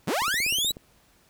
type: linear sweep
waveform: sawtooth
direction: up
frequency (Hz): 103.83 to 4000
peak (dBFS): -20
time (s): 0.07-0.72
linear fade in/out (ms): 10
type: click train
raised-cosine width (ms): 2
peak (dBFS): -27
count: 10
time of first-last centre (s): 0.22-0.769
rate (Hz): 16.4
effects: pink hiss -61 dBFS RMS until 1.29 s